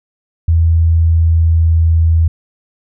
sine tone with pitch glide, 82.41 to 81.89 Hz, E2 to E2, 0 to -11 cents, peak -7 dBFS, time 0.48-2.28 s, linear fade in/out 5 ms, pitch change -11 cents, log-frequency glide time 0.86-1.84 s, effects none

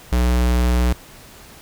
square tone, 61 Hz, B1, 21 cents flat, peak -15 dBFS, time 0.12-0.93 s, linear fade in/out 5 ms, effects pink hiss -43 dBFS RMS until 1.61 s

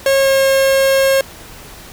45% pulse tone with pitch glide, 544 to 539.9 Hz, C#5 to C#5, -33 to -46 cents, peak -10 dBFS, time 0.06-1.21 s, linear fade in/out 2 ms, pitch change -13 cents, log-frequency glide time 0.21-0.3 s, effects pink hiss -36 dBFS RMS until 1.92 s

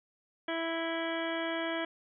harmonic tone, 329.6 Hz, E4, in tune, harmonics 1 / 2 / 3 / 4 / 5 / 6 / 7 / 9 / 10, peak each -36 / -36 / -42 / -44 / -40 / -43 / -44 / -47 / -44 dBFS, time 0.48-1.85 s, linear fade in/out 5 ms, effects none

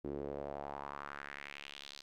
sawtooth tone with band-pass filter sweep, 71 Hz, C#2, 42 cents sharp, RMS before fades -45 dBFS, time 0.04-2.02 s, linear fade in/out 10 ms, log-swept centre 340 to 4500 Hz, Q 2.8, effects none

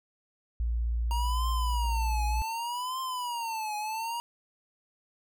sine tone, 58 Hz, A#1, 8 cents flat, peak -26 dBFS, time 0.6-2.42 s, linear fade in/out 0 ms
square tone with vibrato, 937 Hz, A#5, 9 cents sharp, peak -32 dBFS, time 1.11-4.2 s, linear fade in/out 0 ms, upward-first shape triangle, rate 0.66 Hz, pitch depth 200 cents each way
effects none

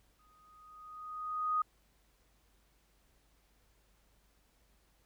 sine tone with exponential growth, 1244.5 Hz, D#6, in tune, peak -27 dBFS, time 0.19-1.62 s, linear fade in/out 5 ms, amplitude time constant 310 ms, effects added 50 Hz sine -70 dBFS peak until 5.05 s + pink hiss -72 dBFS RMS until 5.05 s

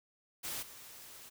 white noise with level steps, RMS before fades -40 / -52 dBFS, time 0.43-1.3 s, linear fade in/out 20 ms, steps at 0.62 s, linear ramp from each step 10 ms, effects none

